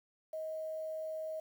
sine tone with quantisation, 632 Hz, D#5, 27 cents sharp, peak -37 dBFS, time 0.33-1.4 s, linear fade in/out 5 ms, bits 10, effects none

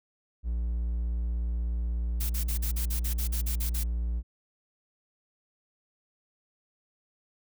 triangle tone, 58.27 Hz, A#1, in tune, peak -25 dBFS, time 0.43-4.23 s, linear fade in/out 50 ms
blue noise bursts, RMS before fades -35 dBFS, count 12, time 2.2-3.837 s, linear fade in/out 10 ms, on 97 ms, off 43 ms
effects none

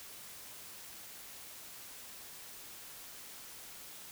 silence, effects white hiss -50 dBFS RMS until 4.11 s

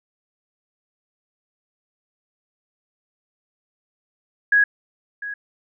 sine tone with echo, 1661.2 Hz, G#6, in tune, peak -12 dBFS, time 4.52-4.64 s, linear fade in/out 5 ms, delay 700 ms, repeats 1, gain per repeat -15 dB, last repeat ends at 5.34 s, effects none

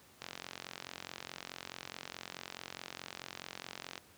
click train, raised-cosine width 0.2 ms, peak -24 dBFS, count 169, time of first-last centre 0.22-3.978 s, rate 44.7 Hz, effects pink hiss -61 dBFS RMS until 4.17 s + high-pass 100 Hz 12 dB/octave

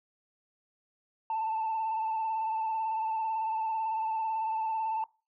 sine tone with vibrato, 885 Hz, A5, 10 cents sharp, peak -27 dBFS, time 1.3-5.04 s, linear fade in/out 2 ms, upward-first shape sine, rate 18 Hz, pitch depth 34 cents each way, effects noise-tail reverb RT60 0.3 s tail -22 dB re dry + tanh soft clip ceiling -26 dBFS

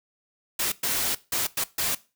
white noise bursts at uneven times, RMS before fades -26 dBFS, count 5, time 0.59-0.72 / 0.83-1.15 / 1.32-1.47 / 1.57-1.64 / 1.78-1.95 s, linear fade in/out 5 ms, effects noise-tail reverb RT60 0.3 s tail -19 dB re dry

